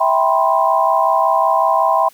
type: chord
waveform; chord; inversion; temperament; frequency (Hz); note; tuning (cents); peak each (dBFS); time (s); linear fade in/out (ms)
sine; C major seventh; first; just; 654.1 / 784.9 / 981.1 / 1046.5; E5 / G5 / B5 / C6; -14 / +2 / -12 / 0; -17; 0-2.09; 10
effects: white hiss -48 dBFS RMS until 2.13 s + high-pass 150 Hz 12 dB/octave